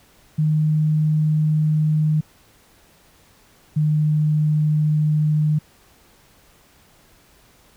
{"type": "tone pair in turn", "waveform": "sine", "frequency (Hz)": [154, 152.32], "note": ["D#3", "D#3"], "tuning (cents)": [-17, -36], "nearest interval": "unison", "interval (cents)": 19, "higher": "first", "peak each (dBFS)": -15, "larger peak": "neither", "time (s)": [[0.38, 2.21], [3.76, 5.59]], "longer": "neither", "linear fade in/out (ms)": 10, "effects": ["pink hiss -54 dBFS RMS until 7.76 s"]}